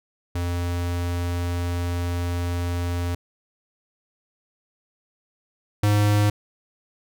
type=tone pair in turn; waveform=square; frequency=87.31 / 103.83 Hz; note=F2 / G#2; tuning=0 / 0 cents; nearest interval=minor third; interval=300 cents; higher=second; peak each=-24 / -17 dBFS; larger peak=second; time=0.35-3.15 / 5.83-6.3 s; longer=first; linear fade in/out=5 ms; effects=none